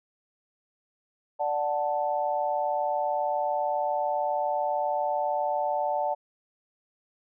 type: chord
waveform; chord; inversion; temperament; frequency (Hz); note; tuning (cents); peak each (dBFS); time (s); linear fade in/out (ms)
sine; D major; none; equal; 587.3 / 740 / 880; D5 / F#5 / A5; 0 / 0 / 0; -29; 1.39-6.15; 20
effects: none